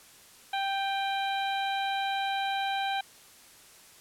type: harmonic tone with a mistuned harmonic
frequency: 784 Hz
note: G5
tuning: in tune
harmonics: 1 / 2 / 3 / 4 / 5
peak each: -29 / -36 / -39 / -39 / -39 dBFS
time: 0.53-3.01 s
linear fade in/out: 5 ms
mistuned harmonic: 3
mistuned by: +29 cents
effects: white hiss -54 dBFS RMS until 4 s + low-pass 12000 Hz 12 dB/octave